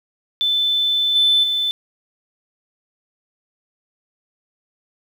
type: tone with level steps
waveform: sine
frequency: 3520 Hz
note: A7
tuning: in tune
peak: -15 / -11 / -17 dBFS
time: 0.41-1.71 s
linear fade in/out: 0 ms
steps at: 1.15 / 1.43 s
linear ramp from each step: 10 ms
effects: tanh soft clip ceiling -7 dBFS + 7-bit